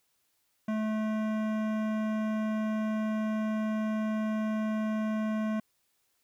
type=tone with hard clipping; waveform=sine; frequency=216.7 Hz; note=A3; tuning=26 cents flat; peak=-30 dBFS; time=0.68-5.6 s; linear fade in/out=5 ms; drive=16 dB; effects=white hiss -74 dBFS RMS until 6.23 s